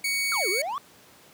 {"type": "tone", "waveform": "sawtooth", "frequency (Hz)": 2235, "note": "C#7", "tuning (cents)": 14, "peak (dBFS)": -21, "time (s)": [0.04, 0.62], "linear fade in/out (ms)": 5}
{"type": "exponential two-way sweep", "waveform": "triangle", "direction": "down then up", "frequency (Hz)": [1458, 344.3, 1195], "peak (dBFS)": -26, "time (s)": [0.32, 0.78], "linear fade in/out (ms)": 0, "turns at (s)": 0.49}
{"effects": ["pink hiss -53 dBFS RMS until 1.33 s", "high-pass 150 Hz 12 dB/octave"]}